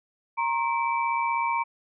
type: tone cluster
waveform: sine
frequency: 933 / 1069 / 2315 Hz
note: A#5 / C6 / D7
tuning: +1 / +37 / -25 cents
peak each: -25 / -29 / -31 dBFS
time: 0.37-1.64 s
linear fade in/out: 20 ms
effects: none